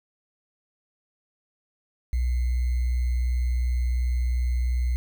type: tone with sample-and-hold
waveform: sine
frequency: 61.4 Hz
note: B1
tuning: 9 cents flat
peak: -21 dBFS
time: 2.13-4.96 s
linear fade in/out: 0 ms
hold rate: 2100 Hz
effects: none